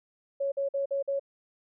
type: tone bursts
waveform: sine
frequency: 554.4 Hz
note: C#5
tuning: in tune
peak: -26 dBFS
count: 5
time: 0.4-1.196 s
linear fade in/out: 10 ms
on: 120 ms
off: 49 ms
effects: none